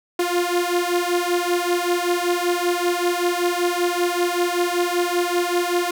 sawtooth beating tone pair, 349.2 / 354.4 Hz, F4 / F4, 0 / +25 cents, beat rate 5.2 Hz, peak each -18 dBFS, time 0.19-5.91 s, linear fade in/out 5 ms, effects none

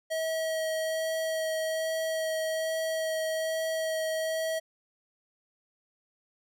square tone with vibrato, 640 Hz, D#5, 49 cents sharp, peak -29 dBFS, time 0.1-4.6 s, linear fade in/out 20 ms, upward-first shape sine, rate 1.2 Hz, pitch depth 9 cents each way, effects none

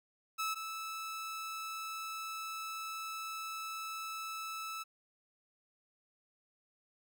sawtooth tone pair in turn, 1304 / 1310.5 Hz, E6 / E6, -19 / -11 cents, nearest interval unison, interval 8 cents, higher second, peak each -30 / -36 dBFS, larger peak first, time 0.38-0.55 / 0.55-4.84 s, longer second, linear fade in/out 20 ms, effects none

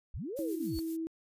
sine linear two-way sweep, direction up then down, 30.14 to 582 to 36.54 Hz, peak -36 dBFS, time 0.14-0.79 s, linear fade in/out 0 ms, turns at 0.39 s
violet noise with tremolo, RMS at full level -46 dBFS, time 0.36-0.97 s, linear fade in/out 10 ms, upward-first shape sine, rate 7.7 Hz, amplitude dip 50%
sine tone, 325.1 Hz, E4, 24 cents flat, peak -33 dBFS, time 0.39-1.07 s, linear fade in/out 0 ms
45% pulse tone with exponential growth, 4435 Hz, C#8, in tune, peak -40 dBFS, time 0.59-0.8 s, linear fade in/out 5 ms, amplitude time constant 45 ms
effects resampled to 32000 Hz

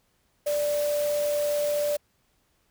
sine tone in noise, 587.3 Hz, D5, in tune, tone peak -23 dBFS, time 0.46-1.97 s, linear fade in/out 10 ms, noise white, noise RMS -37 dBFS, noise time 0.46-1.97 s, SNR +11 dB, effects pink hiss -69 dBFS RMS until 2.7 s

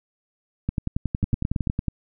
two click trains, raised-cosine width 5 ms, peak -11 / -11 dBFS, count 14 / 5, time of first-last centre 0.69-1.883 / 1.23-1.672 s, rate 10.9 / 9.04 Hz, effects none

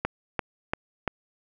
click train, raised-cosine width 0.5 ms, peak -10 dBFS, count 4, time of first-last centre 0.05-1.077 s, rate 2.92 Hz, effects none

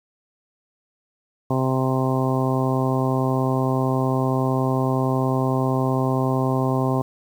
harmonic tone, 130.81 Hz, C3, in tune, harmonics 1 / 2 / 3 / 4 / 5 / 6 / 7 / 8, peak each -22 / -24 / -27 / -30 / -29 / -31 / -32 / -30 dBFS, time 1.5-7.02 s, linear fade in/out 5 ms, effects 8-bit

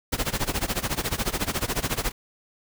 pink noise with tremolo, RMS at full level -24 dBFS, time 0.12-2.12 s, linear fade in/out 10 ms, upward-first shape sine, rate 14 Hz, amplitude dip 90%, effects none

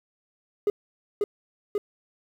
triangle tone with echo, 411.8 Hz, G#4, 15 cents flat, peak -16 dBFS, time 0.67-0.7 s, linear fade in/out 2 ms, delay 540 ms, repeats 2, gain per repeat -2 dB, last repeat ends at 1.78 s, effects tanh soft clip ceiling -15 dBFS + 9-bit

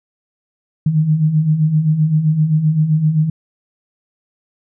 sine beating tone pair, 149.5 / 157.2 Hz, D3 / D#3, +31 / +18 cents, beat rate 7.7 Hz, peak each -19 / -12 dBFS, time 0.86-3.3 s, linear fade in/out 5 ms, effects none

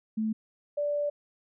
sine tone pair in turn, 218.7 / 583.9 Hz, A3 / D5, -10 / -10 cents, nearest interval octave + perfect fourth, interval 1700 cents, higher second, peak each -26 dBFS, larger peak neither, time 0.17-0.33 / 0.77-1.1 s, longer second, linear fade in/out 10 ms, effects none

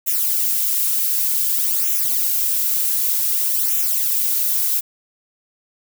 violet noise with flanger, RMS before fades -19 dBFS, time 0.06-4.81 s, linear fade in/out 20 ms, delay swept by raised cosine 0.21 to 3.51 ms, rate 0.54 Hz, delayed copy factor -0.7, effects none

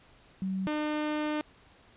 sine / sawtooth tone pair in turn, 190 / 302.3 Hz, F#3 / D#4, +46 / -50 cents, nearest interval minor sixth, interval 804 cents, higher second, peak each -29 / -25 dBFS, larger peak second, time 0.42-0.67 / 0.67-1.41 s, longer second, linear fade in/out 0 ms, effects pink hiss -59 dBFS RMS until 1.96 s + resampled to 8000 Hz

